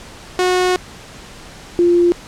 sawtooth / sine tone pair in turn, 364.7 / 348 Hz, F#4 / F4, -25 / -6 cents, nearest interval minor second, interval 81 cents, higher first, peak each -9 dBFS, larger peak neither, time 0.39-0.76 / 1.79-2.12 s, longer first, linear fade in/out 0 ms, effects pink hiss -37 dBFS RMS until 2.27 s + low-pass 8000 Hz 12 dB/octave

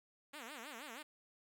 5% pulse tone with vibrato, 261.6 Hz, C4, in tune, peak -36 dBFS, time 0.33-1.03 s, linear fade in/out 10 ms, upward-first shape sine, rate 6.3 Hz, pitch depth 280 cents each way, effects none

